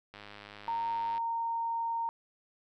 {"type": "click train", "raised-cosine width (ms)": 0.3, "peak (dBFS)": -31, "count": 108, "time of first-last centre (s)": [0.14, 1.179], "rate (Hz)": 103}
{"type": "tone", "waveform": "sine", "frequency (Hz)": 922, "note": "A#5", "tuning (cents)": -19, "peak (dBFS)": -30, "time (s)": [0.68, 2.09], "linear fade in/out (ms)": 0}
{"effects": []}